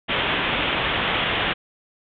white low-pass noise, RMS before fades -23 dBFS, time 0.08-1.54 s, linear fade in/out 20 ms, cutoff 3500 Hz, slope 96 dB/octave, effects none

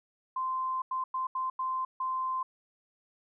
sine tone bursts at uneven times, 1039 Hz, C6, 12 cents flat, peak -29 dBFS, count 6, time 0.36-0.82 / 0.91-1.04 / 1.14-1.27 / 1.35-1.5 / 1.59-1.85 / 2-2.43 s, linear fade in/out 5 ms, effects none

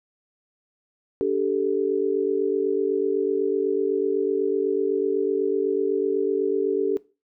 sine chord, D suspended fourth, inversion none, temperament equal with one note detuned, 289.1 / 392 / 440 Hz, D4 / G4 / A4, -27 / 0 / 0 cents, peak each -28 / -23 / -24 dBFS, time 1.21-6.97 s, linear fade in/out 0 ms, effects noise-tail reverb RT60 0.3 s tail -19 dB re dry

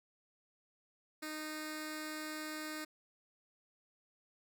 10% pulse tone with notch filter, 308.4 Hz, D#4, 15 cents flat, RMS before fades -43 dBFS, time 1.22-2.85 s, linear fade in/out 10 ms, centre 810 Hz, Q 0.96, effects none

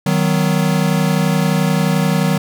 square chord, B major, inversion first, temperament equal with one note detuned, 155.56 / 187.04 / 246.9 Hz, D#3 / F#3 / B3, 0 / +19 / 0 cents, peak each -17 / -17 / -23 dBFS, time 0.06-2.38 s, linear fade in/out 5 ms, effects none

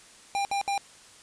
square tone bursts, 799 Hz, G5, 33 cents sharp, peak -26 dBFS, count 3, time 0.35-0.778 s, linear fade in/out 0 ms, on 100 ms, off 64 ms, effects white hiss -52 dBFS RMS until 1.22 s + resampled to 22050 Hz

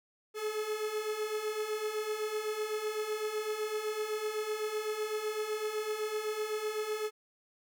45% pulse beating tone pair, 422.7 / 430.6 Hz, G#4 / A4, +31 / -37 cents, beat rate 7.9 Hz, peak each -39 / -34 dBFS, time 0.34-7.11 s, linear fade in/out 50 ms, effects none

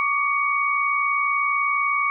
sine tone cluster, 1126 / 1186 / 2242 Hz, C#6 / D6 / C#7, +27 / +17 / +19 cents, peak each -24 / -25 / -22 dBFS, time 0-2.1 s, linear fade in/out 0 ms, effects none

